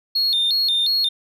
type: tone with vibrato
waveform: sine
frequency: 3951 Hz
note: B7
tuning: in tune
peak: -14 dBFS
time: 0.15-1.09 s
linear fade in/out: 10 ms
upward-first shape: square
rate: 2.8 Hz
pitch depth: 150 cents each way
effects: tanh soft clip ceiling -15 dBFS